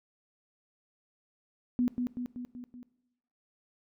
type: tone with echo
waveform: sine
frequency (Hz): 246.1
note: B3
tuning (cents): -6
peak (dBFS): -24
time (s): 1.79-1.88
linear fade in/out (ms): 0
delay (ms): 190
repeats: 5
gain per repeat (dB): -4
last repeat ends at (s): 2.83
effects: noise-tail reverb RT60 0.9 s tail -19 dB re dry